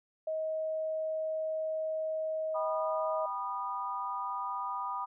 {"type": "tone", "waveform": "sine", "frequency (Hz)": 632, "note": "D#5", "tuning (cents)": 27, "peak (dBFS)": -31, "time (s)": [0.27, 3.26], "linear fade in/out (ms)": 5}
{"type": "chord", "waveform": "sine", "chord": "G augmented", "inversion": "none", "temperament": "just", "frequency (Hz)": [784, 980, 1225], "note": ["G5", "B5", "D#6"], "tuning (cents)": [0, -14, -27], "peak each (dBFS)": [-41, -36, -37], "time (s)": [2.54, 5.06], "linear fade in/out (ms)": 20}
{"effects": []}